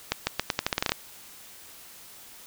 accelerating click train, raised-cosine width 0.2 ms, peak -6 dBFS, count 12, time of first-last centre 0.12-0.92 s, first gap 150 ms, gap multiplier 0.84, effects white hiss -48 dBFS RMS until 2.46 s

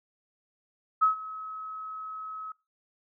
sine tone with ADSR envelope, 1283 Hz, E6, 47 cents flat, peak -17 dBFS, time 1.01-2.52 s, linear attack 19 ms, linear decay 120 ms, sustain -19 dB, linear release 4 ms, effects noise-tail reverb RT60 0.3 s tail -23 dB re dry

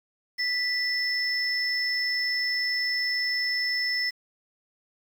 sine tone pair together, 1975.5 / 5270 Hz, B6 / E8, 0 / -1 cents, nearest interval octave + perfect fourth, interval 1699 cents, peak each -27 dBFS, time 0.38-4.11 s, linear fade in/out 20 ms, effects 8-bit

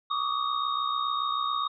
sine tone cluster, 1132 / 1199 / 1257 / 3720 Hz, C#6 / D6 / D#6 / A#7, +36 / +36 / +17 / -4 cents, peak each -29 / -32 / -34 / -34 dBFS, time 0.1-1.68 s, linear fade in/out 10 ms, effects none

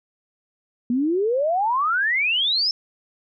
sine exponential sweep, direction up, 233.1 to 5380 Hz, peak -18 dBFS, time 0.9-2.71 s, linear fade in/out 2 ms, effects none

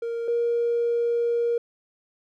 triangle tone pair in turn, 465.5 / 471.2 Hz, A#4 / A#4, -2 / +19 cents, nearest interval unison, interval 21 cents, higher second, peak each -24 / -17 dBFS, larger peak second, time 0.02-0.28 / 0.28-1.58 s, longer second, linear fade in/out 5 ms, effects tanh soft clip ceiling -18 dBFS

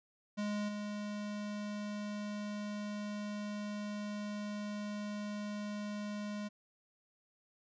square tone with level steps, 207.7 Hz, G#3, in tune, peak -35 / -39 dBFS, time 0.37-6.49 s, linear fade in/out 20 ms, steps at 0.68 s, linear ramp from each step 10 ms, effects resampled to 16000 Hz

